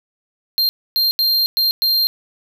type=tone bursts at uneven times; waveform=square; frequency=4186 Hz; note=C8; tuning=in tune; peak=-14 dBFS; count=5; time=0.58-0.69 / 0.96-1.11 / 1.19-1.46 / 1.57-1.71 / 1.82-2.07 s; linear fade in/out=0 ms; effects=none